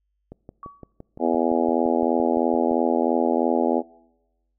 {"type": "click train", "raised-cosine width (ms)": 2, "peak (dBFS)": -25, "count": 15, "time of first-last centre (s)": [0.32, 2.713], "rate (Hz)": 5.85}
{"type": "tone with exponential decay", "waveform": "sine", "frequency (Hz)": 1134, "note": "C#6", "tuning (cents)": 39, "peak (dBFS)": -33, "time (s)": [0.63, 0.92], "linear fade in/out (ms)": 1, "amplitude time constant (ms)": 63}
{"type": "harmonic tone", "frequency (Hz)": 83, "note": "E2", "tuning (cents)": 12, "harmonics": [3, 4, 5, 6, 7, 8, 9, 10], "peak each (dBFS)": [-24, -25, -26, -27, -27, -28, -29, -29], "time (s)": [1.19, 3.83], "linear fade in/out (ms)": 50}
{"effects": ["noise-tail reverb RT60 1.0 s tail -24 dB re dry", "added 50 Hz sine -70 dBFS peak until 4.58 s"]}